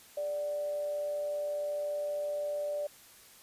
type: tone with amplitude modulation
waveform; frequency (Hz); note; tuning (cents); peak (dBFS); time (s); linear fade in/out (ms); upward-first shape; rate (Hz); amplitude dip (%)
sine; 587.3; D5; 0; -30; 0.17-2.87; 5; sine; 168; 30
effects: white hiss -56 dBFS RMS until 3.42 s + resampled to 32000 Hz